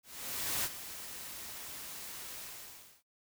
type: noise with ADSR envelope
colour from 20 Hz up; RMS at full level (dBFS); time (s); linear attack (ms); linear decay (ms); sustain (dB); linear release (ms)
white; -33; 0.03-3.03; 610; 46; -12; 620
effects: noise-tail reverb RT60 0.1 s tail -17 dB re dry